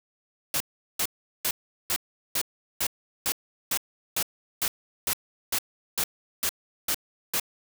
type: noise bursts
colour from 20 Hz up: white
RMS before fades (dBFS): -26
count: 16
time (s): 0.54-7.398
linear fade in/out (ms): 2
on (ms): 63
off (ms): 390
effects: none